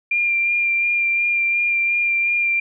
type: tone with vibrato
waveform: sine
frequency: 2389 Hz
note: D7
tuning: 29 cents sharp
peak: -16 dBFS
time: 0.11-2.6 s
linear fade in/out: 5 ms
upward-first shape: sine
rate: 2.8 Hz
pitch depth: 16 cents each way
effects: none